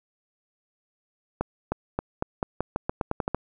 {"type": "accelerating click train", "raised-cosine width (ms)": 1, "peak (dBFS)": -11, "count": 13, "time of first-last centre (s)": [1.41, 3.346], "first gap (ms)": 310, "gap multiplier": 0.87, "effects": []}